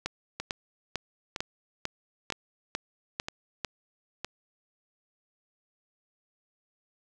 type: two click trains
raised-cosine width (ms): 0.2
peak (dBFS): -16 / -13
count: 5 / 9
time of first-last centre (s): 0.4-4.246 / 0.06-3.647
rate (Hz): 1.04 / 2.23
effects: none